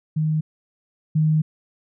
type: tone pair in turn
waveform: sine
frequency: 155.56 / 155.56 Hz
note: D#3 / D#3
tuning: 0 / 0 cents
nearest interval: unison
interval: 0 cents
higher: neither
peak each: -18 / -15 dBFS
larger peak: second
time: 0.16-0.41 / 1.15-1.42 s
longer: second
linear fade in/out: 10 ms
effects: none